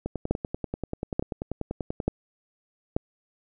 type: two click trains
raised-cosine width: 2 ms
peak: -10 / -16 dBFS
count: 4 / 21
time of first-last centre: 0.31-2.965 / 0.06-2.002 s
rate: 1.13 / 10.3 Hz
effects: none